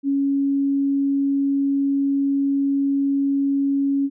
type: tone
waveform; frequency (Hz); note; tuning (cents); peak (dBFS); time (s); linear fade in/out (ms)
sine; 277.6; C#4; +3; -17; 0.03-4.1; 50
effects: none